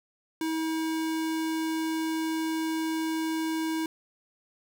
square tone, 320.5 Hz, E4, 49 cents flat, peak -28 dBFS, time 0.41-3.86 s, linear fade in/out 2 ms, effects none

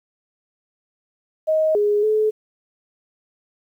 sine tone with pitch steps, 628 / 414.7 / 430.6 Hz, D#5 / G#4 / A4, +16 / -3 / -37 cents, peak -15 dBFS, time 1.47-2.31 s, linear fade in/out 20 ms, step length 280 ms, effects 9-bit

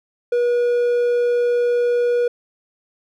triangle tone, 482.6 Hz, B4, 40 cents flat, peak -13 dBFS, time 0.32-2.28 s, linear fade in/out 5 ms, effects none

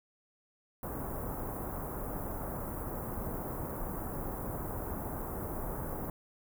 pink band-stop noise, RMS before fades -38 dBFS, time 0.83-6.1 s, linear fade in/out 2 ms, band 1200 to 13000 Hz, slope 24 dB/octave, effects none

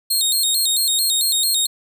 20% pulse tone with vibrato, 3975 Hz, B7, 10 cents sharp, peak -10 dBFS, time 0.1-1.67 s, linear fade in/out 10 ms, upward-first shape square, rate 4.5 Hz, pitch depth 110 cents each way, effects none

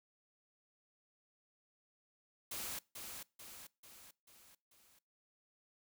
white noise with echo, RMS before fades -43 dBFS, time 2.51-2.79 s, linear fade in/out 5 ms, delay 440 ms, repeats 5, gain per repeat -5 dB, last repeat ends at 4.99 s, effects noise-tail reverb RT60 0.3 s tail -23 dB re dry

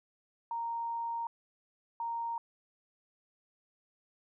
sine tone bursts at uneven times, 929 Hz, A#5, 6 cents flat, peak -33 dBFS, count 2, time 0.51-1.27 / 2-2.38 s, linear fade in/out 2 ms, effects none

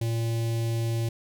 square tone with notch filter, 115 Hz, A#2, 23 cents flat, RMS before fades -27 dBFS, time 0.01-1.09 s, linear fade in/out 5 ms, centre 1300 Hz, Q 0.68, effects none

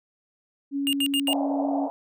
sine tone, 279.6 Hz, C#4, 15 cents sharp, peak -24 dBFS, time 0.71-1.89 s, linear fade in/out 50 ms
square tone bursts, 2828 Hz, F7, 21 cents sharp, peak -23 dBFS, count 4, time 0.87-1.331 s, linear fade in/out 0 ms, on 59 ms, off 75 ms
pink band-pass noise, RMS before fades -30 dBFS, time 1.28-1.9 s, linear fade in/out 0 ms, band 580 to 810 Hz, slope 48 dB/octave
effects none

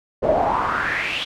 brown noise with band-pass filter sweep, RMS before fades -21 dBFS, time 0.22-1.25 s, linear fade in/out 20 ms, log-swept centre 530 to 3300 Hz, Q 5, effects none

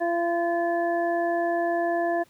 harmonic tone with a mistuned harmonic, 341.2 Hz, F4, 40 cents flat, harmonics 1 / 2 / 3 / 5, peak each -27 / -24 / -38 / -33 dBFS, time 0-2.24 s, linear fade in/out 20 ms, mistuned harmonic 5, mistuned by +25 cents, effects pink hiss -60 dBFS RMS until 2.29 s + high-pass 100 Hz 12 dB/octave

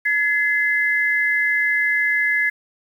sine tone pair together, 1700 / 2054 Hz, G#6 / C7, +40 / -33 cents, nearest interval minor third, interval 327 cents, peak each -19 dBFS, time 0.05-2.5 s, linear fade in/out 10 ms, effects 8-bit

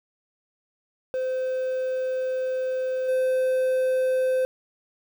triangle tone with level steps, 516 Hz, C5, 24 cents flat, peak -22 / -18 dBFS, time 1.14-4.45 s, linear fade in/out 0 ms, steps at 3.08 s, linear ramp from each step 10 ms, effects 8-bit

